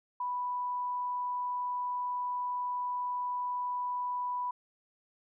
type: tone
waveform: sine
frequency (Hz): 987.8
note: B5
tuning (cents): 0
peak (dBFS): -31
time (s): 0.2-4.51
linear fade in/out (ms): 5
effects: none